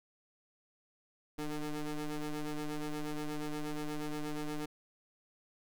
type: ring-modulated tone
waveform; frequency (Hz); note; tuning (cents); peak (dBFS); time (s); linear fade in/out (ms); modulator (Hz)
35% pulse; 151.2; D#3; -49; -31; 1.38-4.66; 10; 147
effects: none